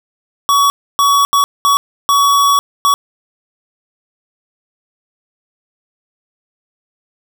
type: tone bursts at uneven times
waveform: square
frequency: 1128 Hz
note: C#6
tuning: 30 cents sharp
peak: -9 dBFS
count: 6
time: 0.49-0.7 / 0.99-1.25 / 1.33-1.44 / 1.65-1.77 / 2.09-2.59 / 2.85-2.94 s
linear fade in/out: 0 ms
effects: none